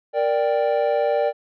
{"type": "chord", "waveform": "triangle", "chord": "G minor", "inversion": "first", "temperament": "equal", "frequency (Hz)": [466.2, 587.3, 784], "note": ["Bb4", "D5", "G5"], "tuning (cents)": [0, 0, 0], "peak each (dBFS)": [-21, -18, -23], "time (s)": [0.13, 1.33], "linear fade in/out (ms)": 50, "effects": ["resampled to 11025 Hz"]}